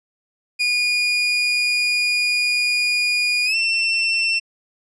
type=tone with pitch glide; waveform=30% pulse; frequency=2443 to 2695 Hz; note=D#7 to E7; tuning=-32 to +38 cents; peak=-14 dBFS; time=0.59-4.4 s; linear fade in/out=20 ms; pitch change=+170 cents; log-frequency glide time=3.45-3.56 s; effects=resampled to 22050 Hz